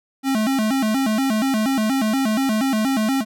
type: tone with vibrato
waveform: square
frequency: 241.4 Hz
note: B3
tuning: 39 cents flat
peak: -18 dBFS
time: 0.23-3.25 s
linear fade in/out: 50 ms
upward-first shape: square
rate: 4.2 Hz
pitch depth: 190 cents each way
effects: none